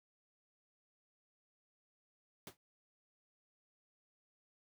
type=noise with exponential decay; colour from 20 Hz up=pink; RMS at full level=-45 dBFS; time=2.47-2.57 s; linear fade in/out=1 ms; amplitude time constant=21 ms; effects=high-pass 100 Hz 12 dB/octave